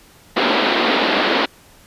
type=band-pass noise; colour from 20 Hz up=pink; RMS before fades=-17 dBFS; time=0.36-1.46 s; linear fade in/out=10 ms; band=220 to 4300 Hz; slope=48 dB/octave; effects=pink hiss -48 dBFS RMS until 1.86 s + resampled to 32000 Hz